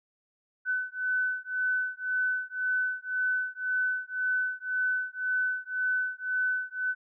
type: beating tone pair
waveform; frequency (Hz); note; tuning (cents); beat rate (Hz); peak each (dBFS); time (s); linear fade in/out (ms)
sine; 1506 / 1507.9; F#6 / F#6; +30 / +32; 1.9; -30; 0.65-6.95; 50
effects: none